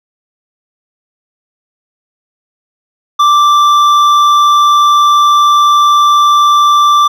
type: tone with hard clipping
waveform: triangle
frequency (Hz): 1174.7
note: D6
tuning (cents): 0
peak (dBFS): -6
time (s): 3.19-7.08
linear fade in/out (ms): 10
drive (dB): 11
effects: none